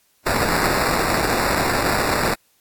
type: noise with sample-and-hold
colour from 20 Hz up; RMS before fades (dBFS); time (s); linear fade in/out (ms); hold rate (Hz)
white; -20; 0.26-2.34; 5; 3150
effects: white hiss -61 dBFS RMS until 2.6 s + AAC 64 kbps

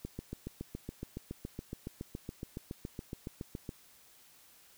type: click train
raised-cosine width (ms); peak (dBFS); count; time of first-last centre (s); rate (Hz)
3; -26; 27; 0.05-3.691; 7.14
effects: white hiss -61 dBFS RMS until 4.77 s

